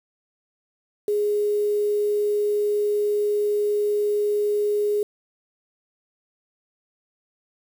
sine tone with quantisation, 415.3 Hz, G#4, in tune, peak -19 dBFS, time 1.08-5.03 s, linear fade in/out 2 ms, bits 7, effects none

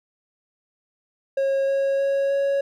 triangle tone with pitch steps, 544 / 547.8 / 551.6 / 555.4 Hz, C#5 / C#5 / C#5 / C#5, -33 / -21 / -9 / +3 cents, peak -17 dBFS, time 1.37-2.61 s, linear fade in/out 5 ms, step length 310 ms, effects none

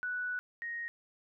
sine tone pair in turn, 1480 / 1870.6 Hz, F#6 / A#6, 0 / +6 cents, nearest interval major third, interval 406 cents, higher second, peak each -33 / -36 dBFS, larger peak first, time 0.03-0.39 / 0.62-0.88 s, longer first, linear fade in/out 0 ms, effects none

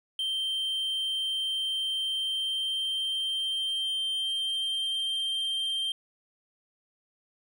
triangle tone with pitch glide, 3136 to 3158 Hz, G7 to G7, 0 to +12 cents, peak -26 dBFS, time 0.19-5.92 s, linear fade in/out 2 ms, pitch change +12 cents, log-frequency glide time 2.04-5.18 s, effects none

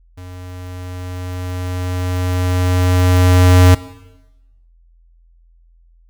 square tone with level ramp, 90.6 Hz, F#2, 36 cents flat, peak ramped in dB -32 to -5 dBFS, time 0.17-3.75 s, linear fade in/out 10 ms, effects noise-tail reverb RT60 1.0 s tail -17 dB re dry + added 42 Hz sine -47 dBFS peak until 6.09 s

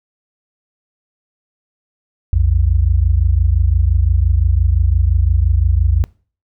sine tone pair together, 60.1 / 85.91 Hz, B1 / F2, -46 / -28 cents, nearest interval tritone, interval 618 cents, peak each -13 dBFS, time 2.33-6.04 s, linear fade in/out 0 ms, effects noise-tail reverb RT60 0.4 s tail -23 dB re dry

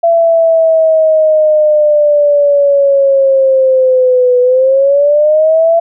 sine linear two-way sweep, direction down then up, 675 to 493.9 to 675 Hz, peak -5 dBFS, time 0.03-5.8 s, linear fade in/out 10 ms, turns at 4.4 s, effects none

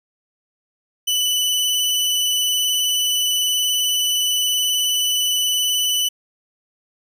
sawtooth tone with vibrato, 2985 Hz, F#7, 15 cents sharp, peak -14 dBFS, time 1.07-6.09 s, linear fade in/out 10 ms, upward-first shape square, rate 19 Hz, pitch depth 10 cents each way, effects none

